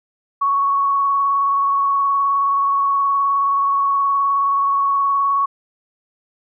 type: tone with vibrato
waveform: sine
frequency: 1112 Hz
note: C#6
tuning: 5 cents sharp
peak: -14 dBFS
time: 0.41-5.46 s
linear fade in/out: 10 ms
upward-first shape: square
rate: 19 Hz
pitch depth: 13 cents each way
effects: none